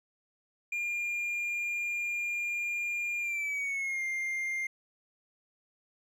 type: tone with pitch glide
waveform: triangle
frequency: 2407 to 2108 Hz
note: D7 to C7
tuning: +42 to +12 cents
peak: -29 dBFS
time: 0.72-4.67 s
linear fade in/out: 5 ms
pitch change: -230 cents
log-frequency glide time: 3.2-4.03 s
effects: none